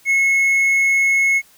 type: tone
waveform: triangle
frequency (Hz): 2181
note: C#7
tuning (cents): -29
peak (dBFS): -11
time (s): 0.05-1.42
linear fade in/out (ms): 50
effects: white hiss -51 dBFS RMS until 1.57 s